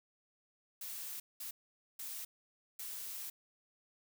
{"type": "noise bursts at uneven times", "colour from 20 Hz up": "blue", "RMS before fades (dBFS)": -44, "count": 4, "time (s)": [[0.81, 1.2], [1.4, 1.51], [1.99, 2.25], [2.79, 3.3]], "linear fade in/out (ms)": 5, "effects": []}